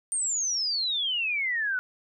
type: exponential sweep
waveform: sine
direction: down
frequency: 8940 to 1457 Hz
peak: -25 dBFS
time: 0.12-1.79 s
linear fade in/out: 0 ms
effects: none